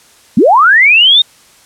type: linear sweep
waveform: sine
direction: up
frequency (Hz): 174.61 to 3729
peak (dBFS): -3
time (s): 0.37-1.22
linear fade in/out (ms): 5
effects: white hiss -44 dBFS RMS until 1.65 s + low-pass 10000 Hz 12 dB/octave